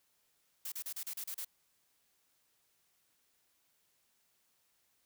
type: noise bursts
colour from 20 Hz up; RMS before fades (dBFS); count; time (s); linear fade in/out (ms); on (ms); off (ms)
blue; -41; 8; 0.65-1.448; 5; 70; 34
effects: white hiss -75 dBFS RMS until 5.05 s